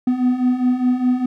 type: beating tone pair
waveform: triangle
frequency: 246.9 / 251.8 Hz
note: B3 / B3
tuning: 0 / +34 cents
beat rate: 4.9 Hz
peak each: -19 / -14 dBFS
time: 0.07-1.26 s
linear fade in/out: 5 ms
effects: none